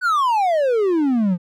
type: exponential sweep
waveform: triangle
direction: down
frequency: 1524 to 168.4 Hz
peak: -13 dBFS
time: 0.01-1.38 s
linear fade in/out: 50 ms
effects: none